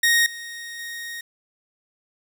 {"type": "tone with level steps", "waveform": "sawtooth", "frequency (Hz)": 1866, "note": "A#6", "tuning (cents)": 1, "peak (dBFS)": [-12, -30, -28], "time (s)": [0.03, 1.21], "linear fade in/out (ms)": 5, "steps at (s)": [0.26, 0.79], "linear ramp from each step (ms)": 2, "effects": ["8-bit"]}